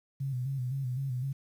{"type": "tone with vibrato", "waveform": "sine", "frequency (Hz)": 130.81, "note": "C3", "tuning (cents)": 0, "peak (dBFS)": -30, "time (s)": [0.2, 1.33], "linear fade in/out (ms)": 10, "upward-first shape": "square", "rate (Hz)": 3.9, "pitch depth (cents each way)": 76, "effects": ["10-bit"]}